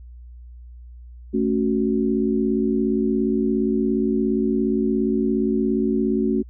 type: chord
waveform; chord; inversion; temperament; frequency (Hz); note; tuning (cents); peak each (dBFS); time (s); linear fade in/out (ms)
sine; F# minor; first; equal; 220 / 277.2 / 370; A3 / C#4 / F#4; 0 / 0 / 0; -21 / -23 / -23; 1.33-6.43; 20
effects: added 60 Hz sine -38 dBFS peak until 6.49 s